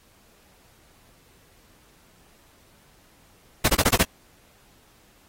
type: noise bursts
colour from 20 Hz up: pink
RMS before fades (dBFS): -19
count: 6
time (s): 3.64-4.034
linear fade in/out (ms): 10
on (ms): 44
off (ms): 26
effects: pink hiss -58 dBFS RMS until 5.28 s + AAC 48 kbps